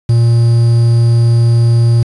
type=tone with quantisation; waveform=triangle; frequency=117.2 Hz; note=A#2; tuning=10 cents sharp; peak=-4 dBFS; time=0.09-2.03 s; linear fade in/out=5 ms; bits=5; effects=resampled to 22050 Hz